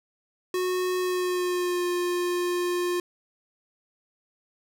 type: tone with pitch glide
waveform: square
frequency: 365.8 to 354.2 Hz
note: F#4 to F4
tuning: -20 to +24 cents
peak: -25 dBFS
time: 0.54-3 s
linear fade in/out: 2 ms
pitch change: -56 cents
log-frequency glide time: 0.99-1.86 s
effects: none